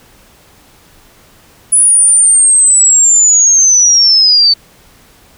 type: linear sweep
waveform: sine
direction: down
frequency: 9956 to 4500 Hz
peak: -4 dBFS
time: 1.72-4.54 s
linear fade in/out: 10 ms
effects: pink hiss -44 dBFS RMS until 5.37 s